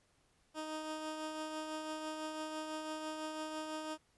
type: tone with tremolo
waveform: 15% pulse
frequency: 311.1 Hz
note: D#4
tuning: in tune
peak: -32 dBFS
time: 0.54-3.98 s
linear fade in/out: 50 ms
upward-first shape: triangle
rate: 6 Hz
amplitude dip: 40%
effects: pink hiss -73 dBFS RMS until 4.17 s + resampled to 24000 Hz